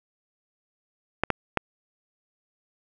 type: clicks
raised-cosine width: 0.5 ms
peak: -6 dBFS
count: 3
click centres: 1.236 / 1.303 / 1.573 s
effects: none